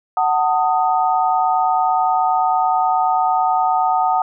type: chord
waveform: sine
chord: D# diminished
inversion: first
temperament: just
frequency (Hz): 746.7 / 896 / 1244.5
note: F#5 / A5 / D#6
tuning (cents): +16 / +31 / 0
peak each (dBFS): -16 / -19 / -21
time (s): 0.17-4.22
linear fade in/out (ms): 2
effects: none